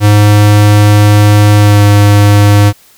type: tone with pitch glide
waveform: square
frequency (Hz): 104.1 to 102.67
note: G#2 to G#2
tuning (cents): +5 to -19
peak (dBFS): -3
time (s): 0-2.73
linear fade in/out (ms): 50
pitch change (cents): -24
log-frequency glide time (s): 1.57-1.83
effects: white hiss -43 dBFS RMS until 2.97 s